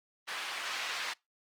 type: band-pass noise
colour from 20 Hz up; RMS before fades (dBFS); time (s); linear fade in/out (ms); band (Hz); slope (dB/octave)
pink; -37; 0.27-1.14; 20; 1300 to 4200; 12
effects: noise-tail reverb RT60 0.2 s tail -23 dB re dry + Opus 24 kbps